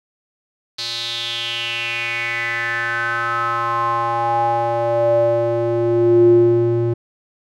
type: tone with band-pass filter sweep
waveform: square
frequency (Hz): 117.3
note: A#2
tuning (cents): +11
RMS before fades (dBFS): -18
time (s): 0.78-6.94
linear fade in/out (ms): 10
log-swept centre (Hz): 4300 to 260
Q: 5.8
effects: none